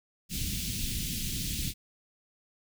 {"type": "band-stop noise", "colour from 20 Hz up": "pink", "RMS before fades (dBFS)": -33, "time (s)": [0.29, 1.74], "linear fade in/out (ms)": 50, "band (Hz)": [250, 2800], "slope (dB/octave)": 24, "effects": []}